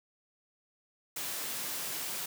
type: high-pass noise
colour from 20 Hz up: white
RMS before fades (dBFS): -37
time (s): 1.16-2.26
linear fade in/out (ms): 5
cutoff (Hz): 130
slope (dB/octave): 12
effects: none